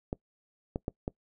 clicks, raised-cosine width 2 ms, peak -18 dBFS, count 4, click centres 0.129 / 0.759 / 0.881 / 1.079 s, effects noise-tail reverb RT60 0.1 s tail -23 dB re dry

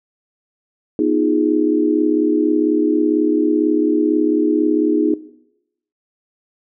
sine chord, F half-diminished seventh, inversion second, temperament equal, 246.9 / 311.1 / 349.2 / 415.3 Hz, Cb4 / Eb4 / F4 / Ab4, 0 / 0 / 0 / 0 cents, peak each -22 / -16 / -21 / -20 dBFS, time 0.99-5.14 s, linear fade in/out 2 ms, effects noise-tail reverb RT60 0.8 s tail -17 dB re dry

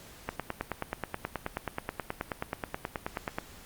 click train, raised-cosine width 0.5 ms, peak -16 dBFS, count 30, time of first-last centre 0.29-3.385 s, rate 9.37 Hz, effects pink hiss -51 dBFS RMS until 3.65 s + Opus 48 kbps

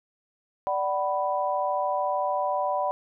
sine chord, B minor, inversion first, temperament equal with one note detuned, 587.3 / 754.2 / 987.8 Hz, D5 / F#5 / B5, 0 / +33 / 0 cents, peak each -28 dBFS, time 0.67-2.91 s, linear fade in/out 0 ms, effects none

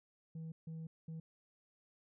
sine tone bursts at uneven times, 161.4 Hz, E3, 36 cents flat, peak -40 dBFS, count 3, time 0.35-0.52 / 0.67-0.87 / 1.08-1.2 s, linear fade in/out 5 ms, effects tanh soft clip ceiling -42 dBFS

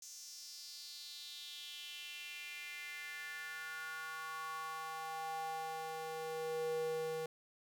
square tone with high-pass filter sweep, 159.6 Hz, D#3, 44 cents sharp, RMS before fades -44 dBFS, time 0.02-7.26 s, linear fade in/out 2 ms, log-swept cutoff 6200 to 390 Hz, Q 4.2, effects none

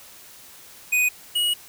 square tone pair in turn, 2489 / 2904 Hz, D#7 / F#7, 0 / -33 cents, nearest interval minor third, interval 267 cents, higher second, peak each -18 / -20 dBFS, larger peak first, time 0.92-1.09 / 1.35-1.54 s, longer second, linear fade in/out 10 ms, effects white hiss -46 dBFS RMS until 1.68 s

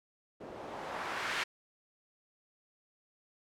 blue noise with low-pass filter sweep, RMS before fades -39 dBFS, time 0.4-1.44 s, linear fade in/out 10 ms, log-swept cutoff 400 to 2100 Hz, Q 1.2, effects none

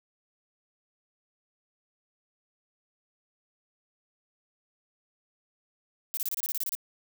violet noise bursts, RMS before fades -31 dBFS, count 11, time 6.14-6.751 s, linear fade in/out 0 ms, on 31 ms, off 27 ms, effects none

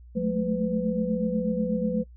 sine tone cluster, 180.6 / 212.9 / 221.1 / 502 Hz, F#3 / G#3 / A3 / B4, -42 / +43 / +9 / +28 cents, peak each -29 dBFS, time 0.15-2.04 s, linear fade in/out 20 ms, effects noise-tail reverb RT60 0.1 s tail -25 dB re dry + added 60 Hz sine -45 dBFS peak until 2.16 s

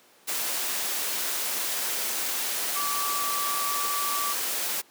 sine tone in noise, 1156 Hz, D6, 28 cents flat, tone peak -29 dBFS, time 2.75-4.34 s, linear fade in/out 20 ms, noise white, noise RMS -29 dBFS, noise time 0.27-4.82 s, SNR -3 dB, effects pink hiss -57 dBFS RMS until 4.9 s + high-pass 300 Hz 12 dB/octave

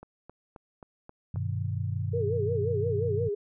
click train, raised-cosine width 1 ms, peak -31 dBFS, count 6, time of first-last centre 0.03-1.36 s, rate 3.76 Hz
sine chord, G augmented, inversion none, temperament equal, 98 / 123.47 / 155.56 Hz, G2 / B2 / D#3, 0 / 0 / 0 cents, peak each -30 / -33 / -36 dBFS, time 1.34-3.29 s, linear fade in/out 5 ms
sine tone with vibrato, 440 Hz, A4, in tune, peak -27 dBFS, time 2.13-3.35 s, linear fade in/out 10 ms, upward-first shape sine, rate 5.7 Hz, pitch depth 150 cents each way
effects none

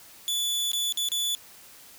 sawtooth tone with dropouts, 3460 Hz, A7, 30 cents flat, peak -22 dBFS, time 0.28-1.35 s, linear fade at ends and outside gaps 0 ms, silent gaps 0.717-0.733 / 0.924-0.973 / 1.087-1.118 s, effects white hiss -50 dBFS RMS until 1.98 s

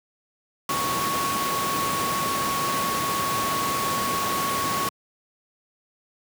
sine tone in noise, 1108.7 Hz, C#6, in tune, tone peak -25 dBFS, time 0.69-4.89 s, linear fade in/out 2 ms, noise pink, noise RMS -27 dBFS, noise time 0.69-4.89 s, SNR -1 dB, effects high-pass 150 Hz 12 dB/octave

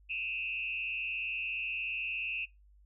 sine tone with frequency modulation, 2627 Hz, E7, 7 cents flat, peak -33 dBFS, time 0.09-2.46 s, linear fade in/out 20 ms, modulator 117 Hz, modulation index 1.2, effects noise-tail reverb RT60 0.2 s tail -20 dB re dry + added 50 Hz sine -58 dBFS peak until 2.85 s

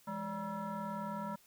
sine tone with frequency modulation, 585 Hz, D5, 7 cents flat, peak -36 dBFS, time 0.07-1.36 s, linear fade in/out 10 ms, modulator 377 Hz, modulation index 1.8, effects tanh soft clip ceiling -32 dBFS + white hiss -65 dBFS RMS until 1.46 s

